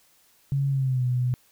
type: tone with pitch glide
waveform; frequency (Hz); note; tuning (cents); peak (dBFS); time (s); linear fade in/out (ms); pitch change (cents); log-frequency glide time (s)
sine; 138.59 to 124.9; C#3 to B2; 0 to +20; -21; 0.52-1.34; 0; -180; 0.69-1.04
effects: white hiss -61 dBFS RMS until 1.51 s